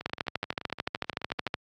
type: two click trains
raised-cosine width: 0.3 ms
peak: -23 / -12 dBFS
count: 18 / 21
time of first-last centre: 0.01-1.476 / 0.06-1.541 s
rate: 11.6 / 13.5 Hz
effects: high-pass 80 Hz 12 dB/octave + AAC 48 kbps

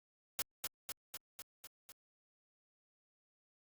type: noise with echo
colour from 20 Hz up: white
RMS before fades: -36 dBFS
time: 0.39-0.42 s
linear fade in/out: 0 ms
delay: 250 ms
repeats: 6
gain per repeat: -3 dB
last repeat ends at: 1.92 s
effects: Opus 48 kbps

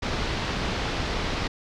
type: low-pass noise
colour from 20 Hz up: pink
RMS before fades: -28 dBFS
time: 0.02-1.48 s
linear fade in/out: 10 ms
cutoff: 5000 Hz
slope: 24 dB/octave
effects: none

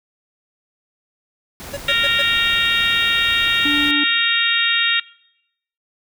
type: noise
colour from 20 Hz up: pink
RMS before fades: -34 dBFS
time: 1.6-3.91 s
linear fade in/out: 0 ms
type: tone bursts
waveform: square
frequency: 565 Hz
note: C#5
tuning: 33 cents sharp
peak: -24 dBFS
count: 4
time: 1.73-2.224 s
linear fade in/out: 10 ms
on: 41 ms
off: 110 ms
type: harmonic tone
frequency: 463.8 Hz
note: A#4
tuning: 9 cents flat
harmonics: 3 / 4 / 5 / 6 / 7 / 8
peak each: -24 / -21 / -24 / -20 / -24 / -19 dBFS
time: 1.88-5 s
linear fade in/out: 5 ms
type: tone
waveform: triangle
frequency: 292.2 Hz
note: D4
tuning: 9 cents flat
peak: -18 dBFS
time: 3.65-4.04 s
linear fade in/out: 5 ms
effects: noise-tail reverb RT60 0.8 s tail -22 dB re dry

